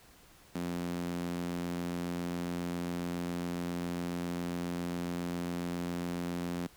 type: tone with high-pass filter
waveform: sawtooth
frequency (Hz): 87.31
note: F2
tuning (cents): 0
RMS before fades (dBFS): -36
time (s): 0.55-6.67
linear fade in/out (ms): 5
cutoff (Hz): 210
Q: 2.9
effects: pink hiss -59 dBFS RMS until 6.76 s